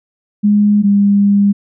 sine tone pair in turn, 206.9 / 201.6 Hz, G#3 / G3, -6 / +49 cents, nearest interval unison, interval 45 cents, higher first, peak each -7 dBFS, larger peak neither, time 0.43-0.83 / 0.83-1.53 s, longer second, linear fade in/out 20 ms, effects none

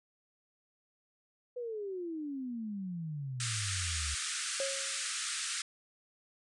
sine exponential sweep, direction down, 501 to 69.6 Hz, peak -36 dBFS, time 1.56-4.15 s, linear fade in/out 10 ms
white band-pass noise, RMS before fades -37 dBFS, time 3.4-5.62 s, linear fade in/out 2 ms, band 1200 to 9600 Hz, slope 96 dB/octave
triangle tone with exponential decay, 545 Hz, C#5, 29 cents flat, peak -29 dBFS, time 4.6-5.11 s, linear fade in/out 1 ms, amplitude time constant 110 ms
effects none

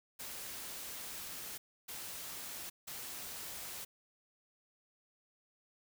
white noise bursts at uneven times, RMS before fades -45 dBFS, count 3, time 0.19-1.58 / 1.88-2.7 / 2.87-3.85 s, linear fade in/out 10 ms, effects none

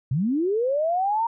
sine linear sweep, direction up, 116.54 to 938 Hz, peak -20 dBFS, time 0.11-1.27 s, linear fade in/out 5 ms, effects none

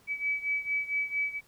sine beating tone pair, 2288 / 2292.4 Hz, D7 / D7, -46 / -42 cents, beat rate 4.4 Hz, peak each -30 / -33 dBFS, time 0.07-1.41 s, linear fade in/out 50 ms, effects pink hiss -62 dBFS RMS until 1.47 s

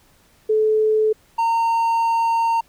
sine / triangle tone pair in turn, 433.1 / 917.7 Hz, A4 / A#5, -27 / -27 cents, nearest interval octave + minor second, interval 1300 cents, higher second, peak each -14 dBFS, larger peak neither, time 0.49-1.13 / 1.38-2.61 s, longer second, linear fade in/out 10 ms, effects pink hiss -56 dBFS RMS until 2.68 s

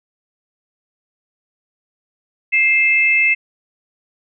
sine tone pair together, 2108 / 2623 Hz, C7 / E7, +12 / -9 cents, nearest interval major third, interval 379 cents, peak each -14 dBFS, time 2.52-3.35 s, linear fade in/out 20 ms, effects none

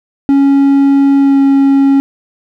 triangle tone with pitch glide, 277.2 to 274.8 Hz, C#4 to C#4, 0 to -15 cents, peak -3 dBFS, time 0.29-2 s, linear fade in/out 0 ms, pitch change -15 cents, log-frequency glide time 1.19-1.39 s, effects none

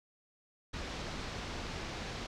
pink low-pass noise, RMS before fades -41 dBFS, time 0.73-2.27 s, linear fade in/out 10 ms, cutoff 5800 Hz, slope 24 dB/octave, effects none

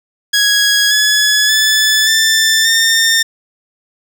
15% pulse tone with pitch steps, 1661.2 / 1698.1 / 1735.7 / 1774.3 / 1813.6 Hz, G#6 / G#6 / A6 / A6 / A#6, 0 / +38 / -24 / +14 / -48 cents, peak -3 dBFS, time 0.33-3.23 s, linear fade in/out 10 ms, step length 580 ms, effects none

